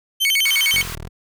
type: tone with vibrato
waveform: 40% pulse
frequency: 2625 Hz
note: E7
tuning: 8 cents flat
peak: -14 dBFS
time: 0.2-0.83 s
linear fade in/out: 20 ms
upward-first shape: square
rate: 9.8 Hz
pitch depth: 290 cents each way
type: high-pass noise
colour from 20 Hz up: pink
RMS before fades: -32 dBFS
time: 0.45-0.95 s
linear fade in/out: 0 ms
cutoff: 970 Hz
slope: 48 dB/octave
type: exponential two-way sweep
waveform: 15% pulse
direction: down then up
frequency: 49.84 to 37.04 to 46.73 Hz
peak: -24 dBFS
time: 0.72-1.09 s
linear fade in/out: 20 ms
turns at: 0.99 s
effects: none